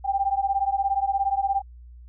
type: beating tone pair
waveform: sine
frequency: 780 / 797 Hz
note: G5 / G5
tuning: -9 / +28 cents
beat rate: 17 Hz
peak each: -24 dBFS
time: 0.04-1.62 s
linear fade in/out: 20 ms
effects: added 60 Hz sine -42 dBFS peak until 2.08 s